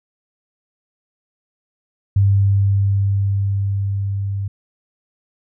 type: tone with level ramp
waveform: sine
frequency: 99.1 Hz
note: G2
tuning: 19 cents sharp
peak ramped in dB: -10 to -20 dBFS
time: 2.16-4.48 s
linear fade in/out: 5 ms
effects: none